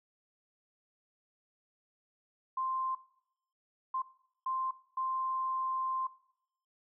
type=tone bursts at uneven times; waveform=sine; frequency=1046.5 Hz; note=C6; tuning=in tune; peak=-31 dBFS; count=4; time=2.57-2.95 / 3.94-4.02 / 4.46-4.71 / 4.97-6.07 s; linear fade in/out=5 ms; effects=noise-tail reverb RT60 0.7 s tail -18 dB re dry